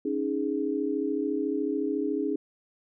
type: chord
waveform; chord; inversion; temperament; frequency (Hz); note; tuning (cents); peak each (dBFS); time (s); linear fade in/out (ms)
sine; C# suspended second; none; equal; 277.2 / 311.1 / 415.3; C#4 / D#4 / G#4; 0 / 0 / 0; -30; 0.05-2.36; 5
effects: none